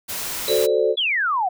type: noise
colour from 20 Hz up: white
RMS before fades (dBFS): -28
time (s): 0.08-0.67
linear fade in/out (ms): 20
type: chord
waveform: sine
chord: D dominant seventh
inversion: first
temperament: equal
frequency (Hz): 370 / 440 / 523.3 / 587.3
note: F#4 / A4 / C5 / D5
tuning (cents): 0 / 0 / 0 / 0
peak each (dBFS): -23 / -19 / -22 / -23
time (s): 0.47-0.96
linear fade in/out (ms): 50
type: tone with exponential decay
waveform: sine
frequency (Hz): 3951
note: B7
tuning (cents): 0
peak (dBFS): -22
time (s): 0.48-0.99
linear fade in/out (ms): 0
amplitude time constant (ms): 110
type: exponential sweep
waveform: sine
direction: down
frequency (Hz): 3520 to 698.5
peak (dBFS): -18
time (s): 0.97-1.49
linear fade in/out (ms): 10
effects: none